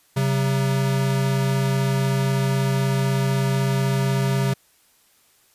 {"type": "tone pair together", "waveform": "square", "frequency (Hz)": [133.9, 190], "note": ["C3", "F#3"], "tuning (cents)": [40, 46], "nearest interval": "tritone", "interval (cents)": 606, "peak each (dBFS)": [-20, -27], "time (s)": [0.16, 4.54], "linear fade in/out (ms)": 10, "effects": ["white hiss -59 dBFS RMS until 5.54 s", "resampled to 32000 Hz"]}